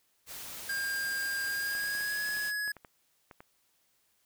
white noise, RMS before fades -43 dBFS, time 0.26-2.53 s, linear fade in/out 50 ms
square tone with pitch glide, 1606 to 1681 Hz, G6 to G#6, +41 to +20 cents, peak -32 dBFS, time 0.69-2.72 s, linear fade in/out 5 ms, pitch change +79 cents, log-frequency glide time 1.47-2.25 s
clicks, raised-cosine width 0.5 ms, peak -33 dBFS, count 11, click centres 1.752 / 1.84 / 1.951 / 2.008 / 2.29 / 2.369 / 2.678 / 2.767 / 2.848 / 3.312 / 3.405 s
effects white hiss -72 dBFS RMS until 4.25 s

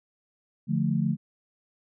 sine chord, D minor, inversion none, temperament equal, 146.83 / 174.61 / 220 Hz, D3 / F3 / A3, 0 / 0 / 0 cents, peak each -27 dBFS, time 0.67-1.17 s, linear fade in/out 50 ms, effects none

